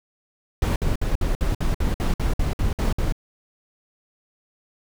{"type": "noise bursts", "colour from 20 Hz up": "brown", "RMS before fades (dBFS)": -21, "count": 13, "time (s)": [0.62, 3.124], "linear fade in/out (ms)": 2, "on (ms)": 140, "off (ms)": 57, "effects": []}